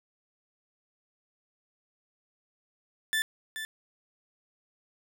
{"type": "tone with echo", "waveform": "30% pulse", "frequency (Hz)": 1760, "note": "A6", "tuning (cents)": 0, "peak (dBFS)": -23, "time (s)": [3.13, 3.22], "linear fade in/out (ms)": 0, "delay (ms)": 430, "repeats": 1, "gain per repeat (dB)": -9, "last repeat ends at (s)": 3.65, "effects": []}